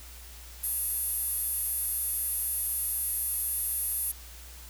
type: tone with high-pass filter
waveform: square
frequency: 392 Hz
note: G4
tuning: in tune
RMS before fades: -31 dBFS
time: 0.63-4.12 s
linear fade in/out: 10 ms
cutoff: 11000 Hz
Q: 8.5
effects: added 60 Hz sine -46 dBFS peak until 4.69 s + white hiss -49 dBFS RMS until 4.69 s